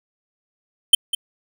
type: tone with echo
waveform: square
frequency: 3110 Hz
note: G7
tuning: 14 cents flat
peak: -6 dBFS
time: 0.93-0.95 s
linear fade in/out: 5 ms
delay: 200 ms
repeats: 1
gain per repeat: -13 dB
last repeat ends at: 1.15 s
effects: none